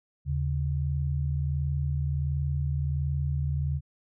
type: tone pair together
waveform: sine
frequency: 78.3 / 139.69 Hz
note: D#2 / C#3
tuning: +11 / +14 cents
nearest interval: minor seventh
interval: 1003 cents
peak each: -28 dBFS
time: 0.25-3.81 s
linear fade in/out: 50 ms
effects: none